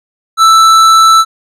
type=tone with hard clipping; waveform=sine; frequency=1322 Hz; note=E6; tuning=5 cents sharp; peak=-4 dBFS; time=0.37-1.25 s; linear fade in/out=50 ms; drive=12 dB; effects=none